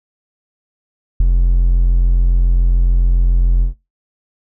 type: tone with ADSR envelope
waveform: triangle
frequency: 43.54 Hz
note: F1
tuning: 5 cents flat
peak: -3 dBFS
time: 1.2-3.74 s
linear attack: 5 ms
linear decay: 8 ms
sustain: -3 dB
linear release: 120 ms
effects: noise-tail reverb RT60 0.2 s tail -18 dB re dry + tanh soft clip ceiling -2 dBFS